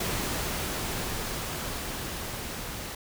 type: noise with level ramp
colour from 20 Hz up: pink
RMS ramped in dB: -30 to -37 dBFS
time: 0-2.95 s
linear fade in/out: 5 ms
effects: none